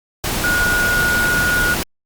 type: tone in noise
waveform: sine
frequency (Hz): 1445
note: F#6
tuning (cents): -41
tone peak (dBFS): -15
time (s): 0.44-1.74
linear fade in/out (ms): 0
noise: pink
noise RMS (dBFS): -21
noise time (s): 0.24-1.83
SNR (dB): +3
effects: Opus 48 kbps